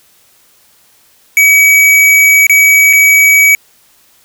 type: tone with dropouts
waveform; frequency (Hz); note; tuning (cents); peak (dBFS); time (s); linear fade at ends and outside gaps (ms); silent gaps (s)
square; 2273; C#7; +43; -4; 1.37-3.55; 1; 2.468-2.496 / 2.929-2.933
effects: white hiss -48 dBFS RMS until 4.24 s